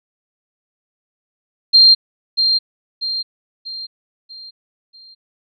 sine tone with echo, 4186 Hz, C8, in tune, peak -5 dBFS, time 1.73-1.95 s, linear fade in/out 20 ms, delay 640 ms, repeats 5, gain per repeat -7 dB, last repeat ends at 5.15 s, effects none

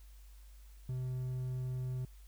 triangle tone with hard clipping, 127.8 Hz, C3, 40 cents flat, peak -36 dBFS, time 0.89-2.05 s, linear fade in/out 2 ms, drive 6 dB, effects added 50 Hz sine -52 dBFS peak until 2.27 s + white hiss -67 dBFS RMS until 2.27 s

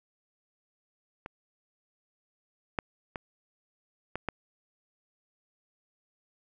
clicks, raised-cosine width 0.5 ms, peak -24 / -13 / -20 / -18 / -15 dBFS, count 5, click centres 1.261 / 2.788 / 3.158 / 4.156 / 4.287 s, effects none

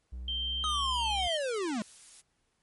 triangle tone with pitch glide, 61.8 to 65.85 Hz, B1 to C2, +2 to +12 cents, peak -35 dBFS, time 0.12-1.28 s, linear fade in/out 10 ms, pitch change +110 cents, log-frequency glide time 0.33-0.7 s
sine tone, 3140 Hz, G7, 2 cents sharp, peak -31 dBFS, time 0.28-1.37 s, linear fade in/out 2 ms
square linear sweep, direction down, 1273 to 197.8 Hz, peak -31 dBFS, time 0.64-1.82 s, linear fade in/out 0 ms
blue noise, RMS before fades -50 dBFS, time 1.14-2.22 s, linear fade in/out 20 ms
effects pink hiss -75 dBFS RMS until 2.62 s + MP3 48 kbps

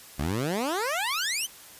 15% pulse exponential sweep, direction up, 64.9 to 3200 Hz, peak -20 dBFS, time 0.18-1.47 s, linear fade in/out 20 ms, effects white hiss -48 dBFS RMS until 1.79 s + resampled to 32000 Hz

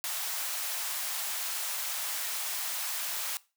white high-pass noise, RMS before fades -34 dBFS, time 0.04-3.37 s, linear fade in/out 0 ms, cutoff 650 Hz, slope 24 dB/octave, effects noise-tail reverb RT60 0.3 s tail -20 dB re dry

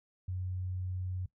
sine tone, 91.9 Hz, F#2, 11 cents flat, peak -34 dBFS, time 0.28-1.26 s, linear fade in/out 5 ms, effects noise-tail reverb RT60 0.1 s tail -18 dB re dry

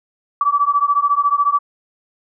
sine beating tone pair, 1145 / 1159 Hz, D6 / D6, -44 / -23 cents, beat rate 14 Hz, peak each -16 dBFS, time 0.41-1.59 s, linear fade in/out 2 ms, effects none

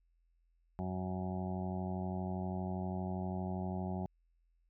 harmonic tone, 92.5 Hz, F#2, in tune, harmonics 1 / 2 / 3 / 4 / 6 / 7 / 8 / 9 / 10, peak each -41 / -38 / -51 / -46 / -54 / -48 / -48 / -49 / -61 dBFS, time 0.79-4.06 s, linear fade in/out 0 ms, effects added 42 Hz sine -70 dBFS peak until 4.69 s

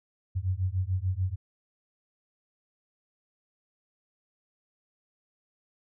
sine beating tone pair, 89.8 / 96.6 Hz, F2 / G2, +49 / -25 cents, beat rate 6.8 Hz, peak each -29 dBFS, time 0.35-1.36 s, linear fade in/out 20 ms, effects none

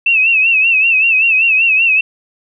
sine tone with vibrato, 2637 Hz, E7, in tune, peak -8 dBFS, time 0.06-2.01 s, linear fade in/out 5 ms, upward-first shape sine, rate 5.2 Hz, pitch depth 83 cents each way, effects none

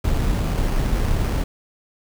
brown noise with sample-and-hold, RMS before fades -20 dBFS, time 0.04-1.44 s, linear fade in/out 5 ms, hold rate 3675 Hz, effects none

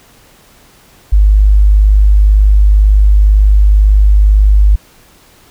sine tone, 51 Hz, G#1, 31 cents flat, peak -3 dBFS, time 1.12-4.76 s, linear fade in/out 10 ms, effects pink hiss -44 dBFS RMS until 5.5 s

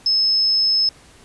sine tone, 5200 Hz, E8, 24 cents flat, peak -14 dBFS, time 0.06-0.89 s, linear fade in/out 2 ms, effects pink hiss -48 dBFS RMS until 1.24 s + resampled to 24000 Hz

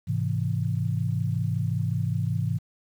sine chord, Ab augmented, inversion none, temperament equal with one note detuned, 105.46 / 130.81 / 164.81 Hz, Ab2 / C3 / E3, +27 / 0 / 0 cents, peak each -27 / -28 / -29 dBFS, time 0.07-2.59 s, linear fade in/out 20 ms, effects 9-bit

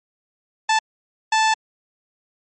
sawtooth tone bursts at uneven times, 878 Hz, A5, 4 cents flat, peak -11 dBFS, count 2, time 0.69-0.79 / 1.32-1.54 s, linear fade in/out 5 ms, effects MP3 32 kbps

